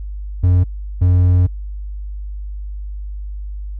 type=tone bursts at uneven times; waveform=triangle; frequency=90 Hz; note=F#2; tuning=47 cents flat; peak=-7 dBFS; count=2; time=0.43-0.64 / 1.01-1.47 s; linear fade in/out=10 ms; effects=added 50 Hz sine -24 dBFS peak until 3.79 s